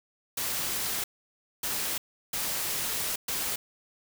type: noise bursts at uneven times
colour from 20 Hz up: white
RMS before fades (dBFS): -31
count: 4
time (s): 0.37-1.04 / 1.63-1.98 / 2.33-3.16 / 3.28-3.56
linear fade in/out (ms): 5
effects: none